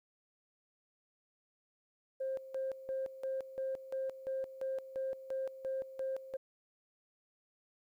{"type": "tone with tremolo", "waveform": "sine", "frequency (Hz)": 530, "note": "C5", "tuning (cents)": 22, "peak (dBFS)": -33, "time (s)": [2.2, 6.37], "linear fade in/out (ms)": 10, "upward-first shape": "square", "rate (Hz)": 2.9, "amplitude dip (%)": 80, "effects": ["tanh soft clip ceiling -30 dBFS", "12-bit"]}